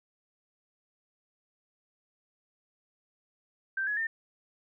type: tone with pitch steps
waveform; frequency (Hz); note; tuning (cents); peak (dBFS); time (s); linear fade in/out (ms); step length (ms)
sine; 1565 / 1684 / 1808; G6 / G#6 / A6; -3 / +24 / +47; -28; 3.77-4.07; 5; 100
effects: none